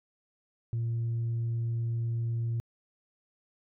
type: tone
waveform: sine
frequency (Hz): 116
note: A#2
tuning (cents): -8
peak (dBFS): -26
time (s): 0.73-2.6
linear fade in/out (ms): 0
effects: tanh soft clip ceiling -26 dBFS